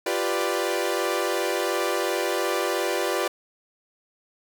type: chord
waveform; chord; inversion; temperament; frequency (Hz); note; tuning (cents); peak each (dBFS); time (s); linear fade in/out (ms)
sawtooth; G dominant seventh; third; equal; 349.2 / 392 / 493.9 / 587.3; F4 / G4 / B4 / D5; 0 / 0 / 0 / 0; -25; 0.06-3.28; 5
effects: none